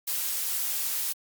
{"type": "noise", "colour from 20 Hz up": "blue", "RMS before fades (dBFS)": -29, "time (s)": [0.07, 1.13], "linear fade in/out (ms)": 10, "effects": ["Opus 48 kbps"]}